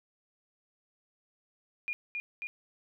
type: tone with echo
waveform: sine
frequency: 2426 Hz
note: D#7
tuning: 44 cents flat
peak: -31 dBFS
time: 1.88-1.93 s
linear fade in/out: 0 ms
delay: 270 ms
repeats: 2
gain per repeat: -2 dB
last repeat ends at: 2.47 s
effects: none